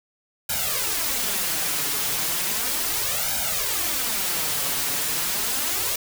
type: noise with flanger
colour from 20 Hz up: white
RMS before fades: -25 dBFS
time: 0.49-5.96 s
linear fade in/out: 5 ms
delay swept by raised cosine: 1.3 to 7.1 ms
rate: 0.35 Hz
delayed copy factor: +0.85
effects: none